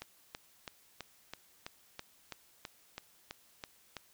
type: click train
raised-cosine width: 0.2 ms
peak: -24 dBFS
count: 13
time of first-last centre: 0.02-3.967 s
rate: 3.04 Hz
effects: white hiss -65 dBFS RMS until 4.13 s